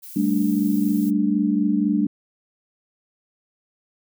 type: noise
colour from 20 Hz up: violet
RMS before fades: -39 dBFS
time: 0.02-1.11 s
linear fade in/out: 20 ms
type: chord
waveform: sine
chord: G suspended second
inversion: none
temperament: equal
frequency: 196 / 220 / 293.7 Hz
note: G3 / A3 / D4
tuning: 0 / 0 / 0 cents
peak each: -22 / -22 / -21 dBFS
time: 0.16-2.07 s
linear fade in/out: 5 ms
effects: none